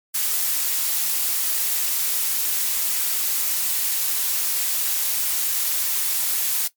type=noise; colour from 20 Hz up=blue; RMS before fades=-22 dBFS; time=0.14-6.68 s; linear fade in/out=10 ms; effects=noise-tail reverb RT60 0.1 s tail -17 dB re dry + MP3 96 kbps